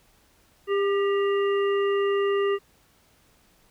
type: harmonic tone with a mistuned harmonic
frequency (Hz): 399.7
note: G4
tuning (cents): +34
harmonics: 1 / 3 / 5 / 7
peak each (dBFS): -21 / -31 / -35 / -38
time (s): 0.67-2.59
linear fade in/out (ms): 50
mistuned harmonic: 5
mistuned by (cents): -53
effects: pink hiss -61 dBFS RMS until 3.7 s